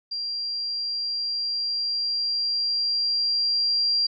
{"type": "tone with level ramp", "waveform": "sine", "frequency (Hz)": 4753, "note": "D8", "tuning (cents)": 20, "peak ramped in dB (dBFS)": [-27, -19], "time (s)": [0.11, 4.07], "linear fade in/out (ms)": 10, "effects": []}